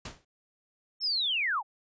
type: noise with exponential decay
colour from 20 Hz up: pink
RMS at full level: -35 dBFS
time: 0.05-0.25 s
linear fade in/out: 5 ms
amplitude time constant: 43 ms
type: linear sweep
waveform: sine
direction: down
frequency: 5450 to 740 Hz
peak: -26 dBFS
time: 1-1.63 s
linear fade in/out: 50 ms
effects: resampled to 16000 Hz